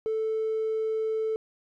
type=tone; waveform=triangle; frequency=440 Hz; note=A4; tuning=in tune; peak=-22 dBFS; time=0.06-1.36 s; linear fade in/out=0 ms; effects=tanh soft clip ceiling -22 dBFS